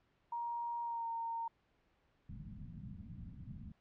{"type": "tone with pitch glide", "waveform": "sine", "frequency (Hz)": [942, 920], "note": ["A#5", "A#5"], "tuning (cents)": [18, -23], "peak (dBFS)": -37, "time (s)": [0.32, 1.48], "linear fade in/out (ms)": 5, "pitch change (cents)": -41, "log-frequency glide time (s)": [0.82, 1.07]}
{"type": "low-pass noise", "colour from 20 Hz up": "white", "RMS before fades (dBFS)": -49, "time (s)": [2.29, 3.72], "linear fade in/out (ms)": 2, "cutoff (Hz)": 220, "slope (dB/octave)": 48}
{"effects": ["pink hiss -75 dBFS RMS until 3.8 s", "low-pass 3000 Hz 12 dB/octave"]}